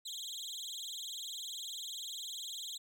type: tone with vibrato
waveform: 30% pulse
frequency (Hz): 3583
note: A7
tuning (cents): +31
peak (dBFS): -38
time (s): 0.05-2.78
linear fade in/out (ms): 10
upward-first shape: sine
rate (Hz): 20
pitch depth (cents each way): 230
effects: none